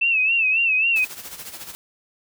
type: tone with vibrato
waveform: sine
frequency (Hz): 2637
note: E7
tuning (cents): 0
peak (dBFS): -16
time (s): 0.01-1.05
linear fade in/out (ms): 10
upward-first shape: sine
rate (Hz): 3.7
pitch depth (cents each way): 89
type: noise with tremolo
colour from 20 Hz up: white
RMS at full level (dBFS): -34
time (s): 0.96-1.75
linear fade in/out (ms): 0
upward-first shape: sine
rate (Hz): 14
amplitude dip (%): 65
effects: none